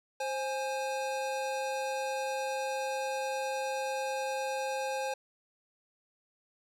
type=tone pair together; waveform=square; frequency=527.7 / 830.6 Hz; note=C5 / G#5; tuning=+15 / 0 cents; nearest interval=minor sixth; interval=785 cents; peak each=-35 / -36 dBFS; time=0.2-5.14 s; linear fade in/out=5 ms; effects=low-pass 10000 Hz 12 dB/octave + 10-bit